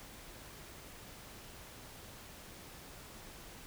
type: silence
effects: pink hiss -52 dBFS RMS until 3.66 s